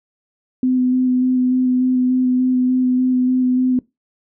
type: tone with vibrato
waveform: sine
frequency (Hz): 253.8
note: B3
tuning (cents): +47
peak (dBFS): -13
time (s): 0.63-3.79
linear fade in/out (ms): 2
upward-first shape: square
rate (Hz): 3.4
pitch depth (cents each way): 11
effects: noise-tail reverb RT60 0.2 s tail -21 dB re dry